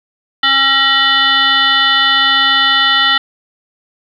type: tone with frequency modulation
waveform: sine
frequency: 2444 Hz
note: D#7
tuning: 32 cents flat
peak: -8 dBFS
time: 0.43-3.18 s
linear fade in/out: 5 ms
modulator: 543 Hz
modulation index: 2.4
effects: 8-bit